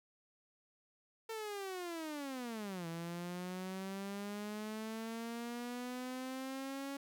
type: linear two-way sweep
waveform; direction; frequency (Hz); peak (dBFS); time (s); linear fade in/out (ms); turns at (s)
sawtooth; down then up; 452.9 to 164.81 to 278.6; -37; 1.29-6.97; 5; 2.87
effects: none